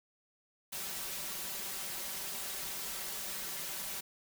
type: noise with comb filter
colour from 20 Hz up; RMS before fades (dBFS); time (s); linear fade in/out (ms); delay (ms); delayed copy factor
white; -40; 0.72-4.01; 10; 5.2; +0.8
effects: none